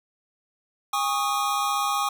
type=chord; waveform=square; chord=Ab suspended fourth; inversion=none; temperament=equal with one note detuned; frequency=813.5 / 1108.7 / 1244.5 Hz; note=Ab5 / Db6 / Eb6; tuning=-36 / 0 / 0 cents; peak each=-28 dBFS; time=0.93-2.09 s; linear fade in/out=5 ms; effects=none